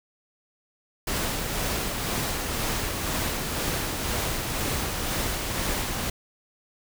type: noise with tremolo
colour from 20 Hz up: pink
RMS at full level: -27 dBFS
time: 1.07-6.1 s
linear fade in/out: 5 ms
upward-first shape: sine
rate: 2 Hz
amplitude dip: 30%
effects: none